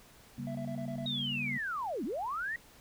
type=chord; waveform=sine; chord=G diminished; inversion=second; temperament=equal with one note detuned; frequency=138.59 / 196 / 237.3 Hz; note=Db3 / G3 / Bb3; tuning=0 / 0 / +31 cents; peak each=-40 / -43 / -39 dBFS; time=0.38-1.58 s; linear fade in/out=5 ms
type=tone bursts; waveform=triangle; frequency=664 Hz; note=E5; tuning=12 cents sharp; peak=-39 dBFS; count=6; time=0.47-1.059 s; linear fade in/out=2 ms; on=79 ms; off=23 ms
type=linear two-way sweep; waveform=sine; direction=down then up; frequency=3800 to 196 to 1928 Hz; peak=-33 dBFS; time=1.06-2.56 s; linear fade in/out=2 ms; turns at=2.04 s
effects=pink hiss -58 dBFS RMS until 2.8 s